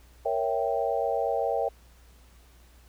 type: chord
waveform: sine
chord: A# diminished seventh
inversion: none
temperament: equal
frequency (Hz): 466.2 / 554.4 / 659.3 / 784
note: A#4 / C#5 / E5 / G5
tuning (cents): 0 / 0 / 0 / 0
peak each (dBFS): -30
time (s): 0.25-1.69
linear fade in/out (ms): 10
effects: added 60 Hz sine -53 dBFS peak until 2.88 s + pink hiss -60 dBFS RMS until 2.88 s